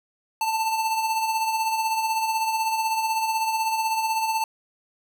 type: tone with tremolo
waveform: square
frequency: 887 Hz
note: A5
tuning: 14 cents sharp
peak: -21 dBFS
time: 0.41-4.44 s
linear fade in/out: 2 ms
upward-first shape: sine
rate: 16 Hz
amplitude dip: 45%
effects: none